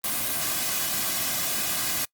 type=noise with comb filter; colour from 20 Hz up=white; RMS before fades=-27 dBFS; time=0.04-2.05 s; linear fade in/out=2 ms; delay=2.2 ms; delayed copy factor=-0.55; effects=noise-tail reverb RT60 0.1 s tail -24 dB re dry + Opus 32 kbps